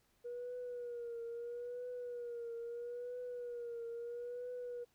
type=tone with vibrato; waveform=sine; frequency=479.9 Hz; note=B4; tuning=50 cents flat; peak=-40 dBFS; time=0.24-4.85 s; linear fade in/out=20 ms; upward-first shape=triangle; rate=0.76 Hz; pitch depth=60 cents each way; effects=tanh soft clip ceiling -38 dBFS + pink hiss -75 dBFS RMS until 4.94 s